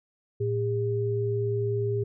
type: tone pair together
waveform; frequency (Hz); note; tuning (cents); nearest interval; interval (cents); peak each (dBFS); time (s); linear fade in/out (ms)
sine; 113.2 / 404; A2 / G#4; +50 / -48; octave + minor seventh; 2202; -27; 0.4-2.04; 10
effects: none